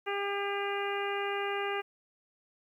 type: harmonic tone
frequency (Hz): 401.4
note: G4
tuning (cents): +41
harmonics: 1 / 2 / 3 / 4 / 5 / 6 / 7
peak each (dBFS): -34 / -37 / -39 / -40 / -41 / -42 / -42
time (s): 0.06-1.82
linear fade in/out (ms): 20
effects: 11-bit